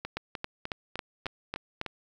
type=two click trains; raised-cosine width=0.3 ms; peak=-19 / -16 dBFS; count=7 / 7; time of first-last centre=0.05-1.863 / 0.17-1.814 s; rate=3.31 / 3.65 Hz; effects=9-bit